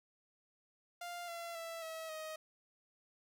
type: tone with pitch steps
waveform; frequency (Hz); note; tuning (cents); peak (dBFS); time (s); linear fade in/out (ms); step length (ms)
sawtooth; 698.5 / 680.2 / 662.3 / 645 / 628.1; F5 / F5 / E5 / E5 / D#5; 0 / -46 / +8 / -38 / +16; -39; 1.01-2.36; 5; 270
effects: 12-bit